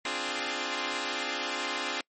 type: chord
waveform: 5% pulse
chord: D half-diminished seventh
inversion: third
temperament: equal with one note detuned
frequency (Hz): 261.6 / 295.4 / 349.2 / 415.3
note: C4 / D4 / F4 / Ab4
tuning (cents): 0 / +10 / 0 / 0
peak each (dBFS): -25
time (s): 0.05-2.01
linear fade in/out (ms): 2
effects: noise-tail reverb RT60 0.1 s tail -26 dB re dry + MP3 32 kbps